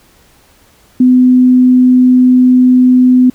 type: tone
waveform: sine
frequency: 252.5 Hz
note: B3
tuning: 39 cents sharp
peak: -3 dBFS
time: 1-3.3 s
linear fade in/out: 5 ms
effects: pink hiss -47 dBFS RMS until 3.34 s